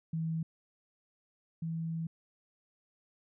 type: tone pair in turn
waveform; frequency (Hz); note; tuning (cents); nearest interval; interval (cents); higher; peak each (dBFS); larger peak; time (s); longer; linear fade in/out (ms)
sine; 162 / 163.69; E3 / E3; -30 / -12; unison; 18; second; -31 / -33; first; 0.13-0.43 / 1.62-2.07; second; 5
effects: none